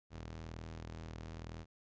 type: ring-modulated tone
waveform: sawtooth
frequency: 80.7 Hz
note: E2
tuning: 36 cents flat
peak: -38 dBFS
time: 0.1-1.66 s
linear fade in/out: 50 ms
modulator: 21 Hz
effects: resampled to 16000 Hz

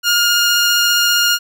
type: tone with vibrato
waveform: 15% pulse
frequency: 1418 Hz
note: F6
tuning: 26 cents sharp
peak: -5 dBFS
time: 0.03-1.39 s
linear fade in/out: 50 ms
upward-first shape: triangle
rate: 15 Hz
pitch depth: 14 cents each way
effects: none

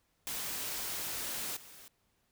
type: noise with level steps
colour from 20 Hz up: white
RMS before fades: -38 / -53 dBFS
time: 0.27-1.88 s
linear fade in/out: 0 ms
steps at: 1.56 s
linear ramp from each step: 10 ms
effects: pink hiss -75 dBFS RMS until 2.31 s

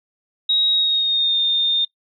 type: tone with pitch glide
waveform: sine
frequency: 3800 to 3639 Hz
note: A#7 to A#7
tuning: +33 to -42 cents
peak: -15 dBFS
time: 0.49-1.85 s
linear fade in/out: 5 ms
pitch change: -75 cents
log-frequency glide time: 0.7-1.38 s
effects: noise-tail reverb RT60 0.1 s tail -19 dB re dry

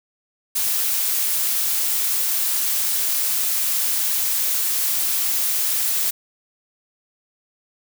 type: noise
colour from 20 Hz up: blue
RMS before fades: -21 dBFS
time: 0.55-6.11 s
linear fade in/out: 10 ms
effects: none

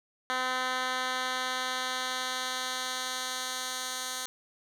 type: tone with band-pass filter sweep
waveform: 10% pulse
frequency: 255.8 Hz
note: C4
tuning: 39 cents flat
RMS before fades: -33 dBFS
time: 0.3-4.26 s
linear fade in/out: 0 ms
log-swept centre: 2100 to 6600 Hz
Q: 0.77
effects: none

